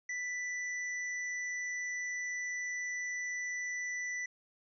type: tone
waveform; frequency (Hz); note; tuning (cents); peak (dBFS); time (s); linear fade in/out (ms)
square; 1979; B6; +3; -36; 0.09-4.26; 5
effects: resampled to 16000 Hz